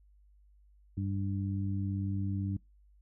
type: harmonic tone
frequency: 98 Hz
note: G2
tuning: in tune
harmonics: 1 / 2 / 3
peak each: -32 / -37 / -40 dBFS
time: 0.97-2.57 s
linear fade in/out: 5 ms
effects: noise-tail reverb RT60 0.2 s tail -24 dB re dry + added 50 Hz sine -59 dBFS peak until 3.01 s